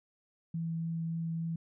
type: tone with vibrato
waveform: sine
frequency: 164.81 Hz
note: E3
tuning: in tune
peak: -32 dBFS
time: 0.54-1.56 s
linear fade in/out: 5 ms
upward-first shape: triangle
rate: 3.5 Hz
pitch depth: 8 cents each way
effects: none